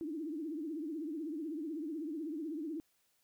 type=tone with vibrato; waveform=sine; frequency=311.1 Hz; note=D#4; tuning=in tune; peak=-37 dBFS; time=0.01-2.8 s; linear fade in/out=0 ms; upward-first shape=triangle; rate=16 Hz; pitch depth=180 cents each way; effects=white hiss -75 dBFS RMS until 3.23 s